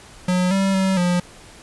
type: tone with pitch steps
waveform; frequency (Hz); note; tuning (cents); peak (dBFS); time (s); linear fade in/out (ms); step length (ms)
square; 181.5 / 194 / 190.9 / 177.4; F#3 / G3 / G3 / F3; -33 / -18 / -46 / +27; -17; 0.28-1.2; 5; 230
effects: pink hiss -44 dBFS RMS until 1.62 s + resampled to 24000 Hz